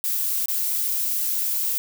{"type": "noise with dropouts", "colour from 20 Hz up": "violet", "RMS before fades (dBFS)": -24, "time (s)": [0.04, 1.78], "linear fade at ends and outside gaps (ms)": 0, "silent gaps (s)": [0.458, 0.484], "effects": []}